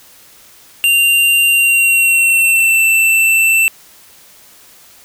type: tone with pitch glide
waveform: square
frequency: 2780 to 2673 Hz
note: F7 to E7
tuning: -9 to +23 cents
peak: -9 dBFS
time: 0.84-3.68 s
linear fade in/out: 0 ms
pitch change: -68 cents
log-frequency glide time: 1.47-2.84 s
effects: white hiss -43 dBFS RMS until 5.04 s